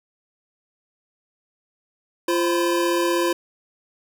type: tone cluster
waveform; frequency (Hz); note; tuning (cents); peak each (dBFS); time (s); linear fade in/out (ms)
square; 345 / 524 / 999; F4 / C5 / B5; -21 / +2 / +20; -21 / -26 / -28; 2.28-3.33; 5
effects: none